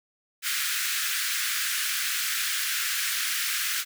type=high-pass noise; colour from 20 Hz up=pink; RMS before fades=-28 dBFS; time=0.42-3.85 s; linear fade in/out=50 ms; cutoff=1400 Hz; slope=48 dB/octave; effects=none